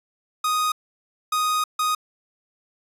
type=tone bursts at uneven times; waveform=45% pulse; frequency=1244.5 Hz; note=D#6; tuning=in tune; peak=-20 dBFS; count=3; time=0.44-0.72 / 1.32-1.64 / 1.79-1.95 s; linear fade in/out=5 ms; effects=resampled to 32000 Hz

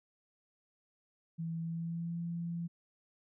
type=tone with pitch glide; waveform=sine; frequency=164.81 to 169.84 Hz; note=E3 to F3; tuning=0 to -48 cents; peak=-35 dBFS; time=1.38-2.68 s; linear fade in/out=20 ms; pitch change=+52 cents; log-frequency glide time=1.6-2.19 s; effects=none

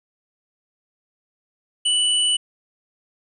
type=tone pair together; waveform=sine; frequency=2966 / 8888 Hz; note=F#7 / C#9; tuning=+4 / +4 cents; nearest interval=octave + perfect fifth; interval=1900 cents; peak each=-17 / -24 dBFS; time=1.85-2.37 s; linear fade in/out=10 ms; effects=none

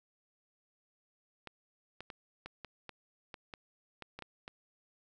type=clicks; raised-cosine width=0.3 ms; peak=-28 dBFS; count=12; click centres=1.473 / 2.006 / 2.102 / 2.46 / 2.647 / 2.893 / 3.342 / 3.538 / 4.023 / 4.19 / 4.223 / 4.479 s; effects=none

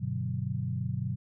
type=chord; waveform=sine; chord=G major seventh; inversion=none; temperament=equal; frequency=98 / 123.47 / 146.83 / 185 Hz; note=G2 / B2 / D3 / F#3; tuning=0 / 0 / 0 / 0 cents; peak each=-36 / -32 / -37 / -37 dBFS; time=0-1.16 s; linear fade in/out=20 ms; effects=none

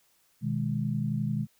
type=chord; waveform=sine; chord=G# minor; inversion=first; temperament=just; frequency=124.59 / 155.74 / 207.7 Hz; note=B2 / D#3 / G#3; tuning=+16 / +2 / 0 cents; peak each=-31 dBFS; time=0.41-1.47 s; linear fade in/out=50 ms; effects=white hiss -67 dBFS RMS until 1.59 s

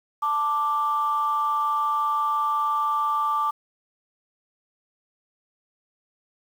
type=tone pair together; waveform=sine; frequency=881 / 1175.7 Hz; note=A5 / D6; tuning=+2 / +2 cents; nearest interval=perfect fourth; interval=500 cents; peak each=-26 / -21 dBFS; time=0.22-3.51 s; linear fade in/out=10 ms; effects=tanh soft clip ceiling -15 dBFS + 8-bit

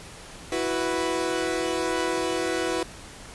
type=chord; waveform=sawtooth; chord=E suspended second; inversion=none; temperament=equal; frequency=329.6 / 370 / 493.9 Hz; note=E4 / F#4 / B4; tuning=0 / 0 / 0 cents; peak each=-25 dBFS; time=0.52-2.83 s; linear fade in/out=2 ms; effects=pink hiss -43 dBFS RMS until 3.34 s + resampled to 24000 Hz

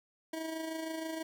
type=tone with amplitude modulation; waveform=25% pulse; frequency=321.5 Hz; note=E4; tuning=43 cents flat; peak=-31 dBFS; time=0.33-1.23 s; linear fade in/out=5 ms; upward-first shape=sine; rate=26.3 Hz; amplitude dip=45%; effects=none

